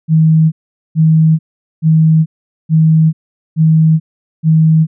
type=tone bursts; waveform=sine; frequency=159.1 Hz; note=D#3; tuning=39 cents sharp; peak=-5 dBFS; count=6; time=0.08-4.87 s; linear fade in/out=50 ms; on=440 ms; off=430 ms; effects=none